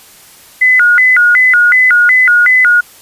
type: tone with vibrato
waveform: sine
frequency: 1704 Hz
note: G#6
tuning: 44 cents sharp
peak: -4 dBFS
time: 0.61-2.81 s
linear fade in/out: 10 ms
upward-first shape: square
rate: 2.7 Hz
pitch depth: 290 cents each way
effects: white hiss -39 dBFS RMS until 3.01 s + resampled to 32000 Hz